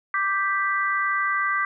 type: chord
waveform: sine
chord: G major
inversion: second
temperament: equal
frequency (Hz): 1174.7 / 1568 / 1975.5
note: D6 / G6 / B6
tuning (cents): 0 / 0 / 0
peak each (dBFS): -24 / -26 / -26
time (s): 0.14-1.65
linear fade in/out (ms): 2
effects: none